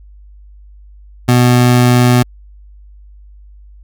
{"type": "tone", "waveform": "25% pulse", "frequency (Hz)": 123.3, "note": "B2", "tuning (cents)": -2, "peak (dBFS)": -3, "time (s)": [1.28, 2.23], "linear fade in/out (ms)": 10, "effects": ["added 50 Hz sine -36 dBFS peak until 3.83 s"]}